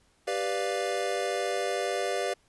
square chord, G dominant seventh, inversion none, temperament equal, 392 / 493.9 / 587.3 / 698.5 Hz, G4 / B4 / D5 / F5, 0 / 0 / 0 / 0 cents, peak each -34 dBFS, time 0.27-2.34 s, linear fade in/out 10 ms, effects pink hiss -66 dBFS RMS until 2.48 s + resampled to 24000 Hz

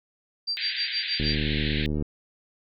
sine tone with tremolo, 4699 Hz, D8, in tune, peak -24 dBFS, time 0.47-1.36 s, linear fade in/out 10 ms, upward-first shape sine, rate 6.4 Hz, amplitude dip 100%
white band-pass noise, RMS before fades -32 dBFS, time 0.57-1.86 s, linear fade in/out 0 ms, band 1600 to 4200 Hz, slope 96 dB/octave
click train, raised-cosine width 3 ms, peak -16 dBFS, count 63, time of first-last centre 1.2-2.023 s, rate 75.3 Hz
effects none

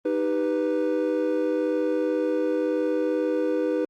triangle chord, Eb augmented, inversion none, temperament equal, 311.1 / 392 / 493.9 Hz, Eb4 / G4 / B4, 0 / 0 / 0 cents, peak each -24 / -27 / -23 dBFS, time 0.05-3.85 s, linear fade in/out 5 ms, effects Opus 32 kbps

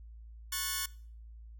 5% pulse chord, F# minor, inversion second, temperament equal with one note detuned, 1094.7 / 1480 / 1760 Hz, C#6 / F#6 / A6, -22 / 0 / 0 cents, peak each -26 dBFS, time 0.52-0.86 s, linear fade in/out 5 ms, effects noise-tail reverb RT60 0.5 s tail -23 dB re dry + added 56 Hz sine -47 dBFS peak until 1.59 s

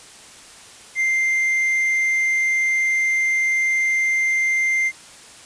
triangle tone, 2093 Hz, C7, in tune, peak -15 dBFS, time 0.95-4.92 s, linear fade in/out 50 ms, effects white hiss -43 dBFS RMS until 5.45 s + resampled to 22050 Hz

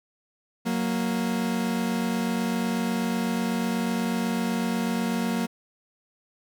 40% pulse tone pair together, 185.01 / 233.1 Hz, F#3 / A#3, 0 / 0 cents, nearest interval major third, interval 400 cents, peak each -28 / -25 dBFS, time 0.65-5.47 s, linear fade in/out 20 ms, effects none

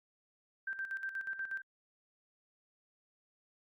sine tone with tremolo, 1568 Hz, G6, in tune, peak -35 dBFS, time 0.67-1.62 s, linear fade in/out 5 ms, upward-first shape square, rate 8.3 Hz, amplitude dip 65%, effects Opus 48 kbps

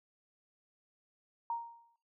sine tone with exponential decay, 932.3 Hz, A#5, in tune, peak -31 dBFS, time 1.5-1.96 s, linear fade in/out 2 ms, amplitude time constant 98 ms, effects noise-tail reverb RT60 0.3 s tail -17 dB re dry

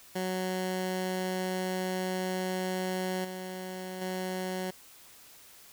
15% pulse tone with level steps, 185.3 Hz, F#3, 3 cents sharp, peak -24 / -31 / -26 dBFS, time 0.15-4.71 s, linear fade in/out 10 ms, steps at 3.24 / 4.01 s, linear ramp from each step 10 ms, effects white hiss -54 dBFS RMS until 5.72 s

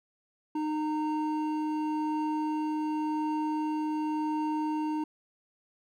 triangle tone pair together, 307.3 / 921 Hz, D#4 / A#5, -21 / -21 cents, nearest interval octave + perfect fifth, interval 1900 cents, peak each -27 / -32 dBFS, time 0.55-5.04 s, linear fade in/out 5 ms, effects none

